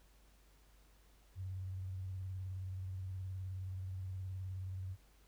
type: tone with vibrato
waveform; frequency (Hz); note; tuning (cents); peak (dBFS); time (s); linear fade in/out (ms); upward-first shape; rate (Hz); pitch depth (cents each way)
sine; 93.8; F#2; +24; -40; 1.35-4.97; 50; square; 19; 37
effects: added 50 Hz sine -64 dBFS peak until 5.27 s + pink hiss -70 dBFS RMS until 5.27 s